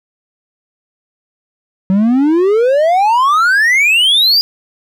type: exponential sweep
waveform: triangle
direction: up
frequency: 185 to 4922 Hz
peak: -6 dBFS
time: 1.9-4.41 s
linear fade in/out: 0 ms
effects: none